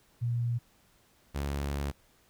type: tone pair in turn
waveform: sine / sawtooth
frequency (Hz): 118.9 / 70.7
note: A#2 / C#2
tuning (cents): +35 / +35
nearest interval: major sixth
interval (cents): 900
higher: first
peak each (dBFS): -27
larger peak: neither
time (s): 0.21-0.59 / 1.34-1.92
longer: second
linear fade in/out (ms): 20
effects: pink hiss -65 dBFS RMS until 2.29 s